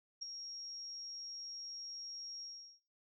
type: tone with ADSR envelope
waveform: sine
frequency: 5588 Hz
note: F8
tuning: in tune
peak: -37 dBFS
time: 0.21-2.8 s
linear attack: 17 ms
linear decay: 5 ms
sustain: -7 dB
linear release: 380 ms
effects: noise-tail reverb RT60 0.3 s tail -19 dB re dry